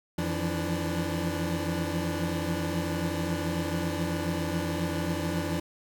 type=tone cluster; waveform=25% pulse; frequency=87.1 / 163 / 170.3 / 292.9 Hz; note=F2 / E3 / F3 / D4; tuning=-4 / -19 / -43 / -5 cents; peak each=-30 dBFS; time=0.18-5.6 s; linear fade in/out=5 ms; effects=none